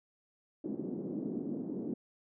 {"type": "band-pass noise", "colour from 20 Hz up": "white", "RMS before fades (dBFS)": -38, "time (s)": [0.64, 1.94], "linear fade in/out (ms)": 5, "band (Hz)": [190, 330], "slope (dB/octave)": 24, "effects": []}